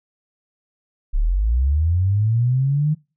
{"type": "linear sweep", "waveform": "sine", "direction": "up", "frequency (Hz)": [32, 155.56], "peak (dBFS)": -15, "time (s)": [1.13, 2.95], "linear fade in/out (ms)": 20, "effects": ["noise-tail reverb RT60 0.3 s tail -23 dB re dry"]}